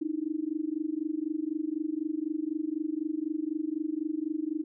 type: tone with amplitude modulation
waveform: sine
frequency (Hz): 311.1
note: D#4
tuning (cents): 0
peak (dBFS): -25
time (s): 0.01-4.64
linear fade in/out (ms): 10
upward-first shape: sine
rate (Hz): 24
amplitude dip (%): 95
effects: none